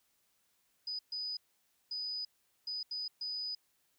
sine tone bursts at uneven times, 4978 Hz, D#8, in tune, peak -36 dBFS, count 6, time 0.87-0.99 / 1.12-1.37 / 1.91-2.25 / 2.67-2.83 / 2.91-3.08 / 3.21-3.55 s, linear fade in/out 5 ms, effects white hiss -75 dBFS RMS until 3.98 s

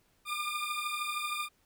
20% pulse beating tone pair, 1198 / 1211 Hz, D6 / D#6, +34 / -47 cents, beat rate 13 Hz, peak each -31 dBFS, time 0.25-1.49 s, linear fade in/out 50 ms, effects pink hiss -70 dBFS RMS until 1.65 s

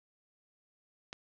click, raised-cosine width 0.2 ms, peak -24 dBFS, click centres 1.129 s, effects low-pass 7000 Hz 12 dB/octave

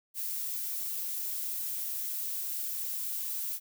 violet noise, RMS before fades -35 dBFS, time 0.14-3.6 s, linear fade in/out 50 ms, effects none

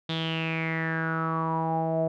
sawtooth tone with low-pass filter sweep, 162.2 Hz, E3, 28 cents flat, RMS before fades -28 dBFS, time 0.09-2.08 s, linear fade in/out 5 ms, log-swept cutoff 3600 to 610 Hz, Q 8, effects none

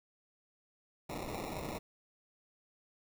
white noise with sample-and-hold, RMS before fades -41 dBFS, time 1.09-1.79 s, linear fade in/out 10 ms, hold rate 1575 Hz, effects none

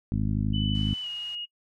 harmonic tone, 51.91 Hz, G#1, in tune, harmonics 1 / 2 / 3 / 4 / 5 / 6, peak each -30 / -28 / -32 / -30 / -34 / -43 dBFS, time 0.12-0.94 s, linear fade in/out 0 ms
sine tone with pitch glide, 2992 to 2873 Hz, F#7 to F7, +19 to +48 cents, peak -31 dBFS, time 0.53-1.46 s, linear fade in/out 20 ms, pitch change -71 cents, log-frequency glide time 1.02-1.08 s
white band-stop noise, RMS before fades -48 dBFS, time 0.75-1.35 s, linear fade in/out 0 ms, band 180 to 630 Hz, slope 96 dB/octave
effects noise-tail reverb RT60 0.1 s tail -24 dB re dry + low-pass 5000 Hz 12 dB/octave

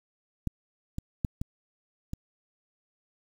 clicks, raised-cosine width 5 ms, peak -16 / -20 / -14 / -19 / -21 dBFS, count 5, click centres 0.473 / 0.984 / 1.248 / 1.415 / 2.134 s, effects 8-bit

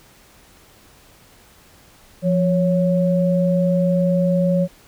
sine tone pair together, 174.39 / 554.4 Hz, F3 / C#5, -2 / 0 cents, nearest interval octave + minor sixth, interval 2002 cents, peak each -16 / -19 dBFS, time 2.22-4.68 s, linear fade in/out 50 ms, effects pink hiss -50 dBFS RMS until 4.87 s

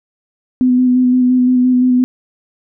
sine tone with vibrato, 251.5 Hz, B3, 32 cents sharp, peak -8 dBFS, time 0.61-2.04 s, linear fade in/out 0 ms, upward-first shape square, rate 5.8 Hz, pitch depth 15 cents each way, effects none

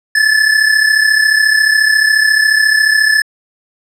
square tone pair together, 1725.8 / 1760 Hz, A6 / A6, -34 / 0 cents, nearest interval unison, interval 34 cents, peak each -10 / -14 dBFS, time 0.15-3.22 s, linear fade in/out 5 ms, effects low-pass 9000 Hz 12 dB/octave

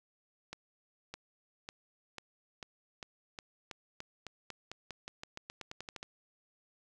accelerating click train, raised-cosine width 0.2 ms, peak -25 dBFS, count 23, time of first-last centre 0.53-6.029 s, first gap 610 ms, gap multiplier 0.9, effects none

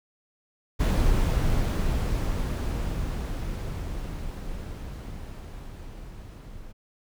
brown noise with level ramp, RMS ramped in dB -21 to -43 dBFS, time 0.79-6.73 s, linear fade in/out 20 ms, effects none

